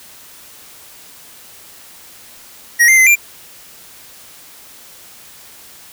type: tone with pitch steps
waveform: square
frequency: 1892 / 2091 / 2054 / 2377 Hz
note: A#6 / C7 / C7 / D7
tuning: +25 / -2 / -33 / +20 cents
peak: -7 dBFS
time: 2.79-3.158 s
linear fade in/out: 20 ms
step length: 92 ms
effects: white hiss -40 dBFS RMS until 5.92 s